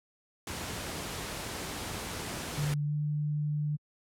pink noise, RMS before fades -37 dBFS, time 0.47-2.74 s, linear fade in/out 2 ms
sine tone with pitch glide, 146.83 to 149.05 Hz, D3 to D3, 0 to +26 cents, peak -28 dBFS, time 2.57-3.77 s, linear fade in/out 20 ms, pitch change +26 cents, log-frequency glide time 2.85-2.93 s
effects high-pass 60 Hz 12 dB/octave + low-pass 12000 Hz 12 dB/octave

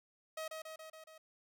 sawtooth tone with echo, 634 Hz, D#5, 32 cents sharp, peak -36 dBFS, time 0.37-0.48 s, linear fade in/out 5 ms, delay 140 ms, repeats 5, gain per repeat -3 dB, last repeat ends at 1.18 s, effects none

